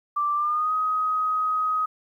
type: tone with pitch glide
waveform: sine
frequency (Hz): 1174.7 to 1259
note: D6 to D#6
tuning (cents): 0 to +20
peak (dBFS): -21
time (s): 0.16-1.86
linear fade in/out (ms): 10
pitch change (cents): +120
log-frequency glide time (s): 0.35-0.73
effects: 10-bit